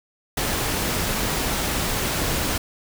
pink noise, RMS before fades -24 dBFS, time 0.37-2.58 s, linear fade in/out 5 ms, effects none

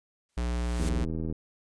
white noise with exponential growth, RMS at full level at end -38 dBFS, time 0.29-0.89 s, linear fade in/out 0 ms, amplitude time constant 130 ms
square tone, 59.7 Hz, A#1, 42 cents sharp, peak -28 dBFS, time 0.37-1.05 s, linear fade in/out 5 ms
click train, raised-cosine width 3 ms, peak -21 dBFS, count 43, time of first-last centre 0.8-1.325 s, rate 80 Hz
effects resampled to 22050 Hz

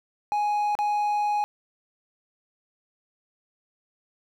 triangle tone with dropouts, 832 Hz, G#5, 3 cents sharp, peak -20 dBFS, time 0.32-1.44 s, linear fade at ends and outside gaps 0 ms, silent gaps 0.752-0.789 s, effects none

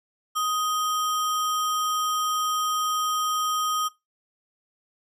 sine tone with sample-and-hold, 1249 Hz, D#6, 6 cents sharp, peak -22 dBFS, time 0.35-3.89 s, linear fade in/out 20 ms, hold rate 4410 Hz, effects noise-tail reverb RT60 0.2 s tail -20 dB re dry + resampled to 32000 Hz

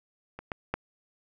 clicks, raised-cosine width 0.5 ms, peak -25 / -17 / -13 dBFS, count 3, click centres 0.39 / 0.518 / 0.74 s, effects none

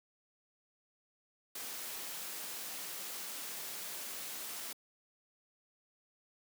white noise, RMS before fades -43 dBFS, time 1.55-4.73 s, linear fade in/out 5 ms, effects high-pass 200 Hz 12 dB/octave

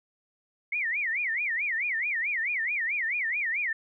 sine tone with vibrato, 2093 Hz, C7, in tune, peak -26 dBFS, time 0.72-3.73 s, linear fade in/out 5 ms, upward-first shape sine, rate 4.6 Hz, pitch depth 280 cents each way, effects none

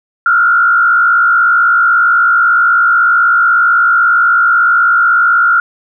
sine tone with frequency modulation, 1396.9 Hz, F6, in tune, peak -6 dBFS, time 0.26-5.6 s, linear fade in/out 2 ms, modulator 58.1 Hz, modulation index 0.98, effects none

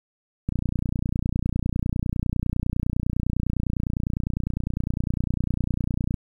click train, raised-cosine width 5 ms, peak -12 dBFS, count 170, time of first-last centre 0.49-6.142 s, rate 29.9 Hz, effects 9-bit

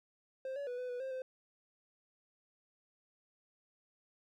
triangle tone with pitch steps, 526 / 567 / 491.7 / 501 / 491.4 / 529 / 517 Hz, C5 / C#5 / B4 / B4 / B4 / C5 / C5, +9 / +39 / -8 / +25 / -9 / +19 / -21 cents, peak -36 dBFS, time 0.45-1.22 s, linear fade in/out 2 ms, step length 110 ms, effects none

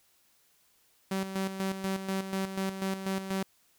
sawtooth tone with tremolo, 192 Hz, G3, 36 cents flat, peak -25 dBFS, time 1.11-3.43 s, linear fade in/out 5 ms, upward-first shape square, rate 4.1 Hz, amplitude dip 60%, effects white hiss -67 dBFS RMS until 3.78 s

